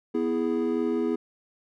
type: chord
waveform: triangle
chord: E major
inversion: second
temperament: equal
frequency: 246.9 / 329.6 / 415.3 Hz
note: B3 / E4 / G#4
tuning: 0 / 0 / 0 cents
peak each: -26 dBFS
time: 0.14-1.16 s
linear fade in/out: 10 ms
effects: none